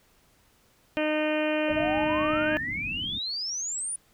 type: harmonic tone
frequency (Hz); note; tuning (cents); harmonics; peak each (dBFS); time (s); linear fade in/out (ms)
306.3; D#4; -27; 1 / 2 / 3 / 4 / 5 / 6 / 7 / 8 / 9 / 10; -28 / -27 / -38 / -41 / -38 / -37 / -43 / -35 / -38 / -41; 0.97-2.57; 0
type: exponential sweep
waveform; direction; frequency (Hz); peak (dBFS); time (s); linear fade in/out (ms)
sine; up; 565 to 9820; -29; 1.68-3.96; 5
type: low-pass noise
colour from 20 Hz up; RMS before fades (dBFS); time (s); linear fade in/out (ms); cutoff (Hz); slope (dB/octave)
white; -40; 1.69-3.19; 10; 290; 48
effects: pink hiss -63 dBFS RMS until 4.13 s